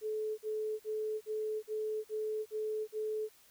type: tone bursts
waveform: sine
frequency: 431.5 Hz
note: A4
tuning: 34 cents flat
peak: -33 dBFS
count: 8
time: 0.01-3.292 s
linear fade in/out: 50 ms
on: 370 ms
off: 46 ms
effects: white hiss -63 dBFS RMS until 3.5 s